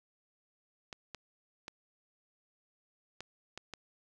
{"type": "clicks", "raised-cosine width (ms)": 0.2, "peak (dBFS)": -25, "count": 6, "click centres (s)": [0.928, 1.147, 1.681, 3.206, 3.576, 3.737], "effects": []}